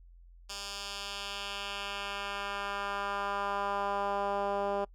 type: tone with band-pass filter sweep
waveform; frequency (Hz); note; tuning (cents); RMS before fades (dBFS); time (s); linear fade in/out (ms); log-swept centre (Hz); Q
10% pulse; 200.4; G3; +38; -35; 0.49-4.85; 10; 5300 to 580; 1.3
effects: noise-tail reverb RT60 0.1 s tail -25 dB re dry + added 43 Hz sine -52 dBFS peak until 4.94 s